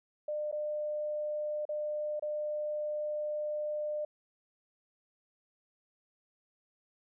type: tone with dropouts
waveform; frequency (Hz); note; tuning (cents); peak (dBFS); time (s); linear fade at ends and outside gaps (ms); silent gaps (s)
sine; 601; D5; +40; -32; 0.28-4.05; 5; 0.515-0.525 / 1.653-1.69 / 2.196-2.223
effects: none